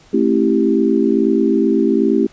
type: chord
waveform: sine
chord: A minor seventh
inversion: none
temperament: equal with one note detuned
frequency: 220 / 268.2 / 329.6 / 392 Hz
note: A3 / C4 / E4 / G4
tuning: 0 / +43 / 0 / 0 cents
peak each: -17 dBFS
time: 0.13-2.27 s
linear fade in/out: 10 ms
effects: pink hiss -48 dBFS RMS until 2.32 s + resampled to 16000 Hz